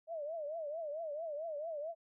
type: tone with vibrato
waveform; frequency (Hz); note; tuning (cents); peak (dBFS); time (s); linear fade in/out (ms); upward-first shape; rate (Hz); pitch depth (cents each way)
sine; 622.3; D#5; 0; -38; 0.07-1.95; 50; triangle; 4.5; 170
effects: none